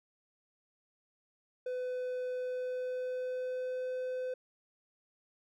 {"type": "tone with pitch glide", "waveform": "triangle", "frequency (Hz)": [503, 508.8], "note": ["B4", "C5"], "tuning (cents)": [32, -48], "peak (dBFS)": -32, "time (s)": [1.66, 4.34], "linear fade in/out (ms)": 5, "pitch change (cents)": 20, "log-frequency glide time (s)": [2.3, 3.92], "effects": []}